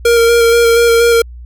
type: tone with vibrato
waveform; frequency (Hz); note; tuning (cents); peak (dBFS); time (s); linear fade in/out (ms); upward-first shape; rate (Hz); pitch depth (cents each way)
square; 466.2; A#4; 0; -7; 0.05-1.22; 5; square; 4.2; 14
effects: added 60 Hz sine -28 dBFS peak until 1.45 s